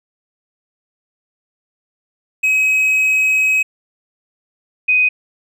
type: tone pair in turn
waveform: triangle / sine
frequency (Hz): 2544 / 2502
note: D#7 / D#7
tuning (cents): +38 / +9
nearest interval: unison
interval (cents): 29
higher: first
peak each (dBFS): -10 / -10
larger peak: neither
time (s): 2.43-3.63 / 4.88-5.09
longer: first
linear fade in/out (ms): 10
effects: none